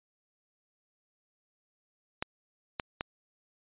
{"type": "clicks", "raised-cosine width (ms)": 0.3, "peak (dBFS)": -15, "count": 3, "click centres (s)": [2.225, 2.798, 3.009], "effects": ["resampled to 8000 Hz"]}